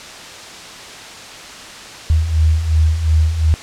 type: beating tone pair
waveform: sine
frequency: 77 / 79.8 Hz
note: D#2 / D#2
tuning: -17 / +44 cents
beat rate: 2.8 Hz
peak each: -18 / -12 dBFS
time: 2.1-3.54 s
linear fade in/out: 0 ms
effects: white hiss -33 dBFS RMS until 3.62 s + low-pass 6000 Hz 12 dB/octave